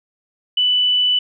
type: tone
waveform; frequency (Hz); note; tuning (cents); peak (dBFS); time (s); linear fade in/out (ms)
sine; 2982; F#7; +13; -13; 0.57-1.19; 5
effects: none